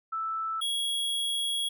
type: tone pair in turn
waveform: sine / square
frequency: 1318.5 / 3322 Hz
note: E6 / G#7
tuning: 0 / 0 cents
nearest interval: octave + major third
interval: 1600 cents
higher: second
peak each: -29 / -28 dBFS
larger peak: second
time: 0.12-0.61 / 0.61-1.69 s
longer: second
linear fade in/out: 10 ms
effects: none